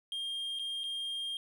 triangle tone with dropouts, 3213 Hz, G7, 42 cents sharp, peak -33 dBFS, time 0.12-1.37 s, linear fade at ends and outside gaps 1 ms, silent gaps 0.589-0.594 / 0.835-0.839 s, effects none

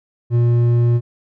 sine tone with hard clipping, 119.1 Hz, A#2, 38 cents sharp, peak -13 dBFS, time 0.3-1.01 s, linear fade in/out 50 ms, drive 6 dB, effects none

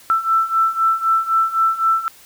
sine beating tone pair, 1328 / 1331.9 Hz, E6 / E6, +12 / +17 cents, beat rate 3.9 Hz, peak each -19 / -16 dBFS, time 0.1-2.08 s, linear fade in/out 0 ms, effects white hiss -46 dBFS RMS until 2.25 s

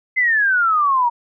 sine exponential sweep, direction down, 2076 to 932.3 Hz, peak -13 dBFS, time 0.16-1.1 s, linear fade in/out 20 ms, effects none

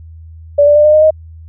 sine tone with pitch steps, 578 / 587.1 / 596.3 / 605.7 / 615.2 / 624.9 Hz, D5 / D5 / D5 / D#5 / D#5 / D#5, -28 / -1 / +26 / -47 / -20 / +7 cents, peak -4 dBFS, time 0.58-1.108 s, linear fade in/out 10 ms, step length 88 ms, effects added 81 Hz sine -31 dBFS peak until 1.48 s

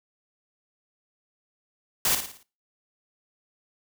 white noise with echo, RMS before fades -23 dBFS, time 2.05-2.15 s, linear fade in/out 2 ms, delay 56 ms, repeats 5, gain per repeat -7 dB, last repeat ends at 2.43 s, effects noise-tail reverb RT60 0.3 s tail -19 dB re dry

